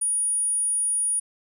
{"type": "tone", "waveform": "sine", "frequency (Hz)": 9600, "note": "D9", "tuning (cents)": 37, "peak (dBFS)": -21, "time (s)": [0.01, 1.2], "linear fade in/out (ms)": 10, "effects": []}